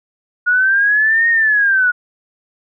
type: linear two-way sweep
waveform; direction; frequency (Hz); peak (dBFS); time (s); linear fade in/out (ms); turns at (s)
sine; up then down; 1443 to 1864.7 to 1443; -10; 0.46-1.92; 20; 1.29
effects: none